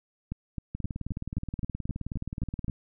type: two click trains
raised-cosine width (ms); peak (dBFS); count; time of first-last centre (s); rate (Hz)
5; -20 / -21; 10 / 38; 0.32-2.682 / 0.75-2.697; 3.81 / 19
effects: none